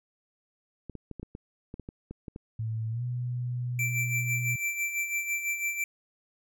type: clicks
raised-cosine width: 3 ms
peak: -26 dBFS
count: 12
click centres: 0.897 / 0.953 / 1.113 / 1.197 / 1.23 / 1.351 / 1.741 / 1.797 / 1.889 / 2.11 / 2.282 / 2.361 s
type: tone with pitch glide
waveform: sine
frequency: 111.5 to 123 Hz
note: A2 to B2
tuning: +23 to -7 cents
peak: -29 dBFS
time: 2.59-4.56 s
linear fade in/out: 5 ms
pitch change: +170 cents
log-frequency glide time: 2.9-3.03 s
type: tone with tremolo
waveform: square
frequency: 2341 Hz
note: D7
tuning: 6 cents flat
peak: -27 dBFS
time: 3.79-5.84 s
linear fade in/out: 2 ms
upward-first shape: sine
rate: 6 Hz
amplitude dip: 60%
effects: none